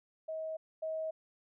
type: tone pair in turn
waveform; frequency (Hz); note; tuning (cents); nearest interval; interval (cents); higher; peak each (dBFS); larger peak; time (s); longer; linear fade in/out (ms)
sine; 636 / 636; D#5 / D#5; +38 / +38; unison; 0; neither; -36 / -34; second; 0.28-0.57 / 0.82-1.11; neither; 10
effects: none